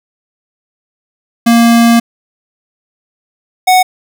square tone pair in turn, 233.1 / 740 Hz, A#3 / F#5, 0 / 0 cents, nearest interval octave + minor sixth, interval 2000 cents, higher second, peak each -5 dBFS, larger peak neither, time 1.46-2 / 3.67-3.83 s, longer first, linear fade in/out 10 ms, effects none

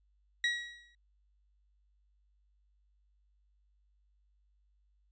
30% pulse tone with exponential decay, 1912 Hz, A#6, 43 cents sharp, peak -23 dBFS, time 0.44-0.95 s, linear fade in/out 2 ms, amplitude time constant 110 ms, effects added 50 Hz sine -68 dBFS peak until 5.11 s + resampled to 16000 Hz

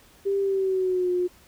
sine tone with pitch glide, 395.6 to 358.6 Hz, G4 to F4, +16 to +46 cents, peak -21 dBFS, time 0.25-1.28 s, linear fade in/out 20 ms, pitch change -170 cents, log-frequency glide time 0.4-1.11 s, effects pink hiss -55 dBFS RMS until 1.47 s

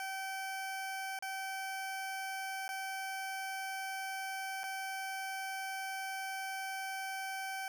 20% pulse tone with dropouts, 770 Hz, G5, 31 cents flat, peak -33 dBFS, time 0-7.68 s, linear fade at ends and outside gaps 1 ms, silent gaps 1.189-1.224 / 2.68-2.69 / 4.634-4.639 s, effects none

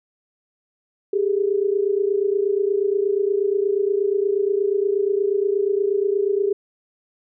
sine tone pair together, 393.9 / 422.3 Hz, G4 / G#4, +8 / +29 cents, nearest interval minor second, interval 121 cents, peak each -19 / -22 dBFS, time 1.13-6.53 s, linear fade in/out 5 ms, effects none

